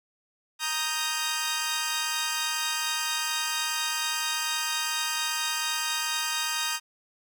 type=chord; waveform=10% pulse; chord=Eb major; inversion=second; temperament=equal; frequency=932.3 / 1244.5 / 1568 Hz; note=Bb5 / Eb6 / G6; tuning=0 / 0 / 0 cents; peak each=-23 dBFS; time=0.59-6.8 s; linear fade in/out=50 ms; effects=none